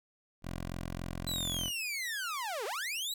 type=tone; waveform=10% pulse; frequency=43.65 Hz; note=F1; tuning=in tune; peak=-29 dBFS; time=0.42-1.71 s; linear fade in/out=50 ms
type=linear two-way sweep; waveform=sawtooth; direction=down then up; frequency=4036 to 378.8 to 4036 Hz; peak=-31 dBFS; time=1.27-3.14 s; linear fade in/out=5 ms; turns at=2.65 s
effects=none